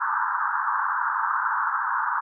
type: band-pass noise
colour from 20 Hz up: pink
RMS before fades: -25 dBFS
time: 0-2.21 s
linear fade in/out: 20 ms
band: 880 to 1600 Hz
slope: 96 dB/octave
effects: none